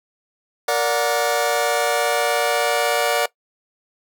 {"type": "chord", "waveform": "sawtooth", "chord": "Bb augmented", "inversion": "none", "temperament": "just", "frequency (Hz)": [466.2, 582.7, 728.4], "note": ["Bb4", "D5", "F#5"], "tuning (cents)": [0, -14, -27], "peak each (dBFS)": [-19, -17, -18], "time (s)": [0.68, 3.26], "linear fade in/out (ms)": 5, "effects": ["noise-tail reverb RT60 0.1 s tail -19 dB re dry"]}